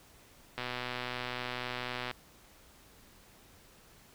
click train, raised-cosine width 0.3 ms, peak -20 dBFS, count 191, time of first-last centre 0.58-2.112 s, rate 124 Hz, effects pink hiss -59 dBFS RMS until 4.14 s

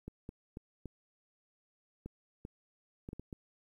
clicks, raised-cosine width 3 ms, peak -30 dBFS, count 10, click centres 0.08 / 0.291 / 0.571 / 0.857 / 2.06 / 2.451 / 3.089 / 3.131 / 3.196 / 3.328 s, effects 11-bit

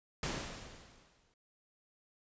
pink noise with exponential decay, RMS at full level -35 dBFS, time 0.23-1.34 s, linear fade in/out 2 ms, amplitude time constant 240 ms, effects resampled to 16000 Hz

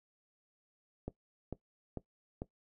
click train, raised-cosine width 2 ms, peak -25 dBFS, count 4, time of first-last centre 1.08-2.419 s, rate 2.24 Hz, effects noise-tail reverb RT60 0.1 s tail -17 dB re dry

